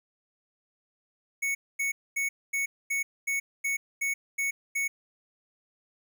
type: tone bursts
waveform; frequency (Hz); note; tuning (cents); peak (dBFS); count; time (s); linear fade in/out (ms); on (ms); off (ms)
square; 2217; C#7; 0; -27; 10; 1.42-4.88; 10; 130; 240
effects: 11-bit